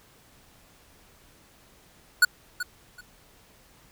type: tone with echo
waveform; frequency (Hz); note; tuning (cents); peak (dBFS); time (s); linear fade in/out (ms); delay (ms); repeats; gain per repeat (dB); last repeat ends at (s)
square; 1464; F#6; -19; -14; 2.22-2.25; 5; 380; 2; -14; 3.01
effects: pink hiss -57 dBFS RMS until 3.91 s